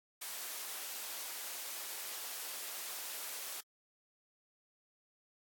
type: high-pass noise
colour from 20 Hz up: white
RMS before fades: -43 dBFS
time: 0.21-3.61 s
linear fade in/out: 10 ms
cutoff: 470 Hz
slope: 12 dB/octave
effects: AAC 64 kbps